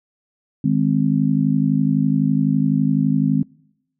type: harmonic tone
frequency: 51.91 Hz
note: G#1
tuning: in tune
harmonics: 3 / 4 / 5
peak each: -19 / -19 / -19 dBFS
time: 0.64-3.43 s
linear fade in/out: 5 ms
effects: noise-tail reverb RT60 0.9 s tail -26 dB re dry